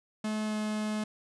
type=tone with pitch glide; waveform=45% pulse; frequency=214.9 to 213.5 Hz; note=A3 to G#3; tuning=-41 to +48 cents; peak=-30 dBFS; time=0.24-1.04 s; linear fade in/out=5 ms; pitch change=-11 cents; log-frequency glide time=0.46-0.55 s; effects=resampled to 24000 Hz